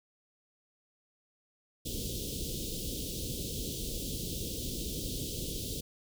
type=band-stop noise; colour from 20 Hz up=pink; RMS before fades=-37 dBFS; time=1.85-5.81 s; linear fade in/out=10 ms; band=510 to 3100 Hz; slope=48 dB/octave; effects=none